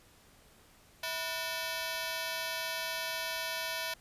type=ring-modulated tone; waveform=10% pulse; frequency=816 Hz; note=G#5; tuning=31 cents flat; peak=-23 dBFS; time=1.03-3.94 s; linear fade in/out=5 ms; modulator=166 Hz; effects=pink hiss -61 dBFS RMS until 4 s + resampled to 32000 Hz